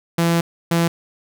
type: tone pair in turn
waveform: sawtooth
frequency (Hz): 168.5 / 168.5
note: E3 / E3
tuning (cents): +38 / +38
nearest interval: unison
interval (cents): 0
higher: neither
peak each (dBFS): -11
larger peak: neither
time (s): 0.18-0.41 / 0.71-0.88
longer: first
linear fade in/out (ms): 5
effects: none